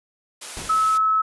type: high-pass noise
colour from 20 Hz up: white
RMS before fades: -34 dBFS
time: 0.41-0.98 s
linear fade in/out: 10 ms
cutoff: 380 Hz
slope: 12 dB/octave
type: noise with exponential decay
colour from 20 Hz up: pink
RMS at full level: -32 dBFS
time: 0.57-1.22 s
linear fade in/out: 0 ms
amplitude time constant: 140 ms
type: tone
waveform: sine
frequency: 1296 Hz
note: E6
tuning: 30 cents flat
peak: -16 dBFS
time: 0.69-1.22 s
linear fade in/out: 10 ms
effects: resampled to 24000 Hz